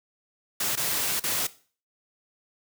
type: noise with dropouts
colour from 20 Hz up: white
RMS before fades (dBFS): -27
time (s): 0.6-1.47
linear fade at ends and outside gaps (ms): 5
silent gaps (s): 0.756-0.773 / 1.197-1.237
effects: noise-tail reverb RT60 0.4 s tail -17 dB re dry + high-pass 80 Hz 12 dB/octave